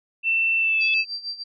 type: tone with pitch glide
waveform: sine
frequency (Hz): 2680 to 2617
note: E7 to E7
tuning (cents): +28 to -13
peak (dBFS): -18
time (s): 0.23-1.05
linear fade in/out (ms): 50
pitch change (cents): -41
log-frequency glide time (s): 0.58-0.83
type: tone with exponential growth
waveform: sine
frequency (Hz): 3410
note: G#7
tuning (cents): +45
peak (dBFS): -24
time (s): 0.57-0.94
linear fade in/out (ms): 1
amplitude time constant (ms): 79
type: tone with tremolo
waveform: sine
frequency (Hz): 4699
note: D8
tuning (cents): 0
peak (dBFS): -26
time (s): 0.8-1.44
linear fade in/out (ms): 20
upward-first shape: sine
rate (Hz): 6.6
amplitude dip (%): 80
effects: none